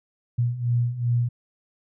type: beating tone pair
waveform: sine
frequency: 118.5 / 121.1 Hz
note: A#2 / B2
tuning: +29 / -34 cents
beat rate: 2.6 Hz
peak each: -26 / -22 dBFS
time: 0.38-1.29 s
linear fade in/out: 10 ms
effects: none